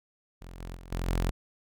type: tone with level steps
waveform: sawtooth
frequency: 43.65 Hz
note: F1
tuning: in tune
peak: -39 / -34 / -41 / -26 / -22 dBFS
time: 0.41-1.31 s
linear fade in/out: 10 ms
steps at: 0.6 / 0.76 / 0.92 / 1.07 s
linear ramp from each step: 5 ms
effects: none